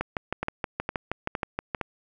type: two click trains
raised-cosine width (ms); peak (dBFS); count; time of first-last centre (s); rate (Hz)
0.5; -12 / -13; 12 / 4; 0.01-1.748 / 0.43-1.812; 6.33 / 2.17
effects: none